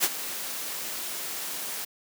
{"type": "noise with ADSR envelope", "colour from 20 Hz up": "white", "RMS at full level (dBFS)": -21, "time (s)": [0, 1.85], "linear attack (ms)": 38, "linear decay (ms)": 43, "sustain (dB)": -13, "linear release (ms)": 9, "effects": ["high-pass 200 Hz 12 dB/octave"]}